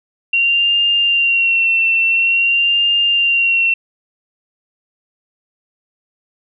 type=tone with vibrato; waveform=sine; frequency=2749 Hz; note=F7; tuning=28 cents flat; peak=-11 dBFS; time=0.33-3.74 s; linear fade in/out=5 ms; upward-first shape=sine; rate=0.48 Hz; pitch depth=36 cents each way; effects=none